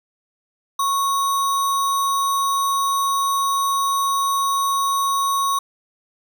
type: tone with sample-and-hold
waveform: sine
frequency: 1103 Hz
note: C#6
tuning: 9 cents flat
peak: -17 dBFS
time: 0.79-5.59 s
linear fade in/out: 5 ms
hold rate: 4900 Hz
effects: none